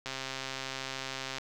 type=click train; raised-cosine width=0.2 ms; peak=-19 dBFS; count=177; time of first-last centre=0.06-1.383 s; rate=133 Hz; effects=9-bit